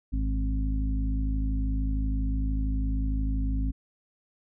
harmonic tone with a mistuned harmonic, 53 Hz, G#1, 36 cents sharp, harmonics 1 / 2 / 3 / 4 / 5, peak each -25 / -38 / -39 / -42 / -34 dBFS, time 0.12-3.72 s, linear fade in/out 20 ms, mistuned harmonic 2, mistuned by -27 cents, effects none

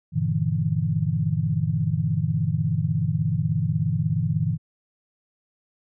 sine chord, E half-diminished seventh, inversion first, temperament just, 98.89 / 118.67 / 148.33 / 164.81 Hz, G2 / Bb2 / D3 / E3, +16 / +31 / +18 / 0 cents, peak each -28 / -27 / -25 / -25 dBFS, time 0.12-4.58 s, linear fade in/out 50 ms, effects none

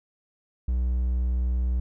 triangle tone, 61.74 Hz, B1, in tune, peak -20 dBFS, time 0.68-1.8 s, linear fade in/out 5 ms, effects none

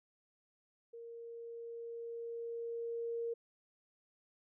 sine tone with level ramp, 465.2 Hz, A#4, 4 cents flat, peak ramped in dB -47 to -35 dBFS, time 0.93-3.34 s, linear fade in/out 10 ms, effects none

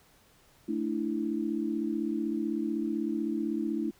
sine chord, A suspended fourth, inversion none, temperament equal, 220 / 293.7 / 329.6 Hz, A3 / D4 / E4, 0 / 0 / 0 cents, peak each -33 / -33 / -32 dBFS, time 0.68-3.91 s, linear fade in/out 10 ms, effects pink hiss -62 dBFS RMS until 3.99 s

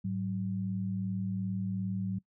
sine tone pair together, 105.9 / 188.55 Hz, G#2 / F#3, +34 / +33 cents, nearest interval minor seventh, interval 999 cents, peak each -36 / -32 dBFS, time 0.04-2.19 s, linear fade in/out 10 ms, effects noise-tail reverb RT60 0.1 s tail -22 dB re dry

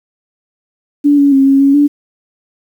sine tone with pitch steps, 289 / 282.6 / 270.9 / 273.2 / 277 / 289.8 Hz, D4 / C#4 / C#4 / C#4 / C#4 / D4, -28 / +34 / -40 / -25 / -1 / -23 cents, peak -5 dBFS, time 1.04-1.88 s, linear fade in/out 20 ms, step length 140 ms, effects 7-bit

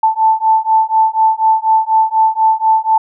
sine beating tone pair, 880 / 884.1 Hz, A5 / A5, 0 / +8 cents, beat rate 4.1 Hz, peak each -12 dBFS, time 0.03-2.98 s, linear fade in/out 5 ms, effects none

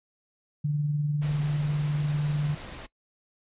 sine tone with tremolo, 147.6 Hz, D3, 9 cents sharp, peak -22 dBFS, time 0.64-2.55 s, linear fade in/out 10 ms, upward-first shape sine, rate 20 Hz, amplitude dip 35%
pink noise, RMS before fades -41 dBFS, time 1.21-2.87 s, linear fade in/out 20 ms
effects noise-tail reverb RT60 0.1 s tail -20 dB re dry + resampled to 8000 Hz

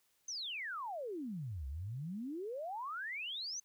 sine exponential two-way sweep, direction down then up, 6350 to 64.1 to 6350 Hz, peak -39 dBFS, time 0.28-3.6 s, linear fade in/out 5 ms, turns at 1.67 s, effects white hiss -75 dBFS RMS until 3.64 s

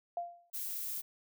sine tone with exponential decay, 694 Hz, F5, 11 cents flat, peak -31 dBFS, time 0.17-0.5 s, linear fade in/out 2 ms, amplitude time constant 70 ms
violet noise, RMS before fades -39 dBFS, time 0.53-1.02 s, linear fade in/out 20 ms
effects none

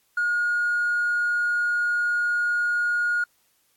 sine tone with hard clipping, 1435 Hz, F6, 47 cents sharp, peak -21 dBFS, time 0.17-3.24 s, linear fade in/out 5 ms, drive 1 dB, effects white hiss -66 dBFS RMS until 3.76 s + AAC 64 kbps

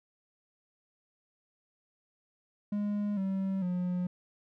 triangle tone with pitch steps, 206.2 / 192.39 / 179.51 Hz, G#3 / G3 / F3, -12 / -32 / +48 cents, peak -27 dBFS, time 2.72-4.07 s, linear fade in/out 5 ms, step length 450 ms, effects none

